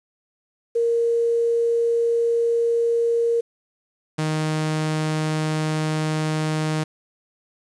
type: tone pair in turn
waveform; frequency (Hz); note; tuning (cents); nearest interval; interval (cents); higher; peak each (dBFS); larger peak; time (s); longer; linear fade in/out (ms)
sine / sawtooth; 466.2 / 155.58; A#4 / D#3; 0 / 0; octave + perfect fifth; 1900; first; -17; neither; 0.75-3.41 / 4.18-6.84; neither; 10
effects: resampled to 22050 Hz + 8-bit